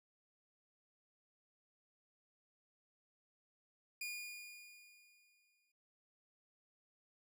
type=tone with exponential decay; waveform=sawtooth; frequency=2434 Hz; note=D#7; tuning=39 cents flat; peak=-37 dBFS; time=4.01-5.72 s; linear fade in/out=5 ms; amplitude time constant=370 ms; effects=none